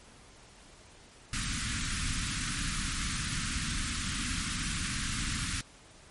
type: band-stop noise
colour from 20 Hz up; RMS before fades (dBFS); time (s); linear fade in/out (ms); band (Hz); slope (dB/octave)
pink; -33; 1.33-5.61; 2; 280 to 1200; 48
effects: pink hiss -55 dBFS RMS until 6.1 s + MP3 48 kbps